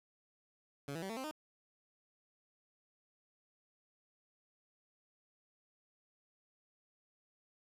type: tone with pitch steps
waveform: 15% pulse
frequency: 140.9 / 164.68 / 192.48 / 225 / 262.9 / 307.3 Hz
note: C#3 / E3 / G3 / A3 / C4 / D#4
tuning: +29 / -1 / -31 / +39 / +8 / -21 cents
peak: -34 dBFS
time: 0.88-1.312 s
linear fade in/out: 2 ms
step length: 72 ms
effects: resampled to 32000 Hz + 12-bit